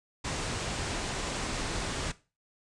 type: low-pass noise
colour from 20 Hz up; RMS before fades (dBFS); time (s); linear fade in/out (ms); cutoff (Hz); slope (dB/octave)
pink; -34; 0.24-2.12; 10; 9000; 48
effects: noise-tail reverb RT60 0.3 s tail -17 dB re dry + resampled to 24000 Hz